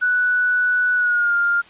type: tone with pitch glide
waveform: sine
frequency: 1480 to 1403.4 Hz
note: F#6 to F6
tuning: 0 to +8 cents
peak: -15 dBFS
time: 0.01-1.62 s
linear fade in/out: 20 ms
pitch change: -92 cents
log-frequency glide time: 0.95-1.35 s
effects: white hiss -46 dBFS RMS until 1.69 s + resampled to 8000 Hz